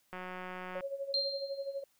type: click train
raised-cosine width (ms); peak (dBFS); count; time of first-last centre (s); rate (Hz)
0.5; -28; 125; 0.13-0.808; 183
type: tone with tremolo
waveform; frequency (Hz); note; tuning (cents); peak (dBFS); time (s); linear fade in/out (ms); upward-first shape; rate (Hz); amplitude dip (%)
sine; 552; C#5; -7; -33; 0.75-1.84; 5; sine; 12; 75
type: tone with exponential decay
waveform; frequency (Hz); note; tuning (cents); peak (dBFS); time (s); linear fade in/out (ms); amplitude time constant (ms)
sine; 4176; C8; -4; -27; 1.14-1.83; 1; 150
effects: white hiss -72 dBFS RMS until 1.99 s